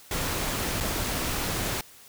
pink noise with dropouts, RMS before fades -29 dBFS, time 0.11-1.81 s, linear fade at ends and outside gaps 2 ms, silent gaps 0.803-0.807 s, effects white hiss -51 dBFS RMS until 2.08 s

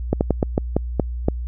slowing click train, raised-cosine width 2 ms, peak -3 dBFS, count 8, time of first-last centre 0.13-1.285 s, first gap 79 ms, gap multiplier 1.24, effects added 60 Hz sine -24 dBFS peak until 1.47 s

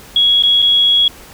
sine tone with dropouts, 3332 Hz, G#7, 5 cents sharp, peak -8 dBFS, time 0.16-1.08 s, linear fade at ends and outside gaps 2 ms, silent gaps 0.425-0.435 / 0.62-0.624 s, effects pink hiss -38 dBFS RMS until 1.33 s

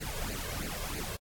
pink noise with flanger, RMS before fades -37 dBFS, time 0-1.17 s, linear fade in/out 20 ms, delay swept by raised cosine 0.43 to 1.93 ms, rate 3.1 Hz, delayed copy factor +0.75, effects AAC 64 kbps

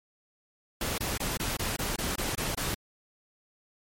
pink noise bursts, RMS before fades -31 dBFS, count 10, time 0.81-2.744 s, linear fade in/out 2 ms, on 170 ms, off 26 ms, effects MP3 64 kbps

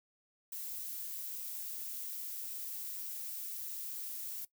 violet noise, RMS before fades -42 dBFS, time 0.52-4.45 s, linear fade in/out 5 ms, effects noise-tail reverb RT60 0.1 s tail -18 dB re dry

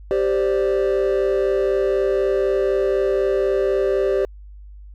triangle chord, G suspended fourth, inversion none, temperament equal, 392 / 523.3 / 587.3 Hz, G4 / C5 / D5, 0 / 0 / 0 cents, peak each -16 / -20 / -21 dBFS, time 0.11-4.25 s, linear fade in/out 0 ms, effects tanh soft clip ceiling -8 dBFS + added 50 Hz sine -37 dBFS peak until 4.94 s

